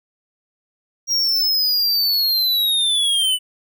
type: linear sweep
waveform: square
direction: down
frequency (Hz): 5660 to 2960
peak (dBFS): -16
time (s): 1.07-3.39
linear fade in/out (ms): 50
effects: none

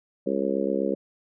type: harmonic tone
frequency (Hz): 68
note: C#2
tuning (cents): -33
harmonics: 3 / 4 / 5 / 6 / 7 / 8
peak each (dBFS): -30 / -30 / -30 / -30 / -30 / -30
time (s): 0.26-0.95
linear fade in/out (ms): 10
effects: none

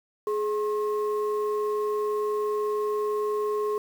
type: tone pair together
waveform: sine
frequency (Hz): 421 / 1074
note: G#4 / C6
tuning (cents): +24 / +45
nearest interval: octave + major third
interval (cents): 1621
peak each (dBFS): -24 / -31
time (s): 0.27-3.78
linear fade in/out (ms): 2
effects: tanh soft clip ceiling -18 dBFS + 8-bit

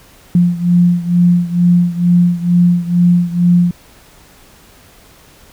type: beating tone pair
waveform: sine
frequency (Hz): 174.61 / 176.81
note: F3 / F3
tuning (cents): 0 / +22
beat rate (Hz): 2.2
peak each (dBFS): -10 / -13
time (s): 0.35-3.71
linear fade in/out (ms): 2
effects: pink hiss -44 dBFS RMS until 5.52 s

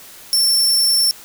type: tone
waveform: sawtooth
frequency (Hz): 5410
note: E8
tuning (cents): +44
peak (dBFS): -10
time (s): 0.33-1.11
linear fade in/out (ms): 0
effects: white hiss -40 dBFS RMS until 1.24 s

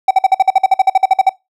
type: tone bursts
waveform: triangle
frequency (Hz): 765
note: G5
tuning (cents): -42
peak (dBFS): -3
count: 16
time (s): 0.08-1.294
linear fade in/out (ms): 5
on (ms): 29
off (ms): 50
effects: noise-tail reverb RT60 0.2 s tail -20 dB re dry

